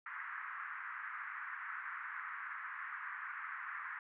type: band-pass noise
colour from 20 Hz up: white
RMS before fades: -45 dBFS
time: 0.06-3.99 s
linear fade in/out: 2 ms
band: 1100 to 1900 Hz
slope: 48 dB/octave
effects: none